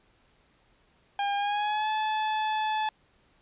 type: tone with pitch glide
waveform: 40% pulse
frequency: 806 to 863.8 Hz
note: G5 to A5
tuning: +48 to -32 cents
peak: -25 dBFS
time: 1.19-2.89 s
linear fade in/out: 2 ms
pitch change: +120 cents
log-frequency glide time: 1.36-1.89 s
effects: pink hiss -65 dBFS RMS until 3.41 s + resampled to 8000 Hz